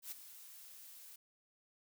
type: noise with ADSR envelope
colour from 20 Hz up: blue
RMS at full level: -43 dBFS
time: 0.02-1.16 s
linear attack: 97 ms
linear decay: 12 ms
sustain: -12 dB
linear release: 5 ms
effects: none